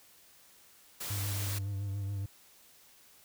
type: noise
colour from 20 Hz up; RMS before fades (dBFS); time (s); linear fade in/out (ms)
white; -39; 1-1.59; 10
type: tone with vibrato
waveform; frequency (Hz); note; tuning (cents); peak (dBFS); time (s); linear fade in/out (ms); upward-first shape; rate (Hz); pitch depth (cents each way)
triangle; 99.5; G2; +26; -31; 1.1-2.26; 5; triangle; 7.1; 49
effects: white hiss -60 dBFS RMS until 3.24 s